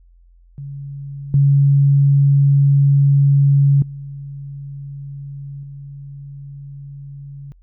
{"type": "tone with level steps", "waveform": "sine", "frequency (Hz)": 140, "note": "C#3", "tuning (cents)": 18, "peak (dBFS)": [-27, -9, -28, -31], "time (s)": [0.58, 7.52], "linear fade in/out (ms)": 0, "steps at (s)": [1.34, 3.82, 5.63], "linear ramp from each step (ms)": 2, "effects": ["added 43 Hz sine -46 dBFS peak until 7.62 s"]}